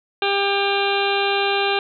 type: harmonic tone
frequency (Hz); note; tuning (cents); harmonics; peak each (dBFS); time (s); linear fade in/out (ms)
398.5; G4; +28; 1 / 2 / 3 / 4 / 6 / 7 / 8 / 9 / 10; -22 / -23 / -29 / -27 / -27 / -27 / -31 / -30 / -30; 0.22-1.79; 2
effects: none